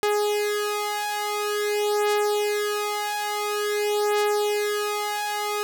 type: beating tone pair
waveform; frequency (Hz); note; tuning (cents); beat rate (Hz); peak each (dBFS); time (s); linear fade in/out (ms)
sawtooth; 415.9 / 416.38; G#4 / G#4; +2 / +4; 0.48; -22 / -21; 0.03-5.63; 0
effects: none